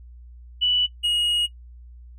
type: tone pair in turn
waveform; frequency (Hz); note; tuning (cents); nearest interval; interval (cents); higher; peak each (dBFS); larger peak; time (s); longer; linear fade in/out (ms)
sine / triangle; 2960 / 2884; F#7 / F#7; 0 / -45; unison; 45; first; -17; neither; 0.61-0.87 / 1.03-1.47; second; 20
effects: noise-tail reverb RT60 0.1 s tail -17 dB re dry + added 60 Hz sine -41 dBFS peak until 2.18 s